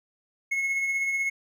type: tone with tremolo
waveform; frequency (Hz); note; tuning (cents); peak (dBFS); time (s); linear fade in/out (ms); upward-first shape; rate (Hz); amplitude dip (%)
triangle; 2178; C#7; -31; -21; 0.51-1.3; 10; triangle; 16; 40
effects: none